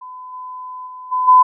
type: tone with level steps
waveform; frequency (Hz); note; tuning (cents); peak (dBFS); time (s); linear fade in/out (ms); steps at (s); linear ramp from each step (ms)
sine; 1010; B5; +39; -31 / -28 / -31 / -15 / -5; 0.01-1.43; 10; 0.32 / 0.86 / 1.11 / 1.27; 20
effects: none